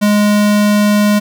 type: tone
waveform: square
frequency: 207.7 Hz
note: G#3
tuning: in tune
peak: -9 dBFS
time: 0.01-1.2 s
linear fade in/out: 20 ms
effects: none

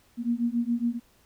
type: beating tone pair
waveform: sine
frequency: 233.1 / 240.3 Hz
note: A#3 / B3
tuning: 0 / -47 cents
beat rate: 7.2 Hz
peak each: -27 dBFS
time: 0.17-1 s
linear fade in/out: 50 ms
effects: pink hiss -62 dBFS RMS until 1.25 s

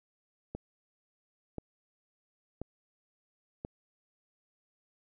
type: click train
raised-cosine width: 2 ms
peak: -24 dBFS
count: 4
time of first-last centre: 0.55-3.649 s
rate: 0.968 Hz
effects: none

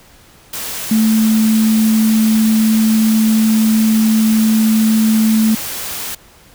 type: tone in noise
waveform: sine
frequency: 220 Hz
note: A3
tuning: in tune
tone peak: -9 dBFS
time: 0.91-5.55 s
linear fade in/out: 5 ms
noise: white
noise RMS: -24 dBFS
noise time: 0.53-6.15 s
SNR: +12 dB
effects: pink hiss -45 dBFS RMS until 6.54 s

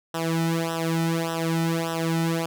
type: tone with flanger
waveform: sawtooth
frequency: 164.81 Hz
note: E3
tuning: in tune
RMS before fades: -25 dBFS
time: 0.14-2.46 s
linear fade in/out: 5 ms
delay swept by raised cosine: 0.44 to 1.84 ms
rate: 1.7 Hz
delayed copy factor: -1
effects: none

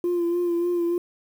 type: tone with vibrato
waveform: sine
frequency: 346.7 Hz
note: F4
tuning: 13 cents flat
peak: -19 dBFS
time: 0.04-0.98 s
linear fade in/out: 2 ms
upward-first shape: sine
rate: 3.4 Hz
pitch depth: 31 cents each way
effects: tanh soft clip ceiling -18 dBFS + 8-bit

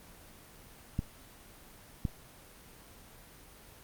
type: clicks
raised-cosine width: 5 ms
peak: -18 dBFS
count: 2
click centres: 0.991 / 2.052 s
effects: pink hiss -54 dBFS RMS until 3.83 s + Opus 24 kbps

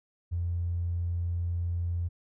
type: tone with tanh clipping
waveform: triangle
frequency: 86.3 Hz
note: F2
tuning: 20 cents flat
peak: -27 dBFS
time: 0.31-2.09 s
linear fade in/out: 20 ms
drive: 2 dB
effects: none

